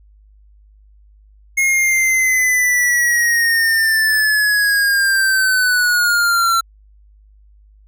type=linear sweep; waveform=square; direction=down; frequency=2160 to 1344 Hz; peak=-13 dBFS; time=1.57-6.61 s; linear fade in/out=10 ms; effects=added 51 Hz sine -45 dBFS peak until 7.87 s